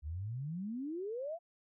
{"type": "exponential sweep", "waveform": "sine", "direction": "up", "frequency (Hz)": [70, 707], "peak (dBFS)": -37, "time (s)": [0.02, 1.39], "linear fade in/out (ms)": 50, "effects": []}